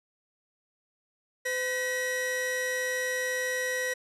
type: tone pair together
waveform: 45% pulse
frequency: 508 / 1918 Hz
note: B4 / A#6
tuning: +49 / +49 cents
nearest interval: octave + major seventh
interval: 2300 cents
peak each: -32 / -30 dBFS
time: 1.45-3.94 s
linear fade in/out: 10 ms
effects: low-pass 12000 Hz 12 dB/octave